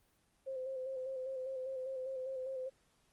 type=tone with vibrato; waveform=sine; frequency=523 Hz; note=C5; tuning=1 cent flat; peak=-38 dBFS; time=0.46-2.7 s; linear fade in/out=20 ms; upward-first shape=square; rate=5 Hz; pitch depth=30 cents each way; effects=pink hiss -73 dBFS RMS until 3.12 s + Opus 24 kbps